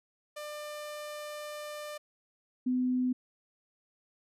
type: tone pair in turn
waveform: sawtooth / sine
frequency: 597 / 252.4 Hz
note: D5 / B3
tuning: +28 / +38 cents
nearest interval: octave + minor third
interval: 1490 cents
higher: first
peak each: -35 / -26 dBFS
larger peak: second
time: 0.36-1.98 / 2.66-3.13 s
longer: first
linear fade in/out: 10 ms
effects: resampled to 32000 Hz